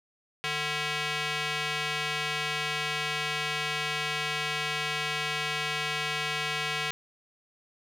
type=tone with band-pass filter; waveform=square; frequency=150 Hz; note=D3; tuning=37 cents sharp; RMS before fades=-31 dBFS; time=0.44-6.91 s; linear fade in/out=0 ms; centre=2700 Hz; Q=1.5; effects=none